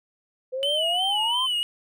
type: exponential sweep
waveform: sine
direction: up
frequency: 505 to 1067 Hz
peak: -26 dBFS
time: 0.52-1.47 s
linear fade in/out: 20 ms
type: tone with vibrato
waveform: triangle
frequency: 2998 Hz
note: F#7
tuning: 22 cents sharp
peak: -21 dBFS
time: 0.63-1.63 s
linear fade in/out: 0 ms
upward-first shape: sine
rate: 2.9 Hz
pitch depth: 79 cents each way
effects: none